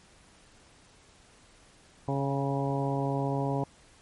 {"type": "harmonic tone with a mistuned harmonic", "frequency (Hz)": 138.4, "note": "C#3", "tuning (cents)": -2, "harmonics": [1, 2, 3, 4, 5, 6, 7], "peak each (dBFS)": [-30, -33, -35, -36, -37, -38, -38], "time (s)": [2.08, 3.64], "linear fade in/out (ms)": 2, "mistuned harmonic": 6, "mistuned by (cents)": -21, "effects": ["pink hiss -58 dBFS RMS until 4.01 s", "MP3 48 kbps"]}